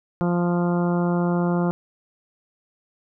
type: harmonic tone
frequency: 174.61 Hz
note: F3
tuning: in tune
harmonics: 1 / 2 / 3 / 4 / 5 / 6 / 7 / 8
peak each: -20 / -26 / -30 / -32 / -34 / -36 / -37 / -38 dBFS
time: 0.21-1.71 s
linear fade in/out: 0 ms
effects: none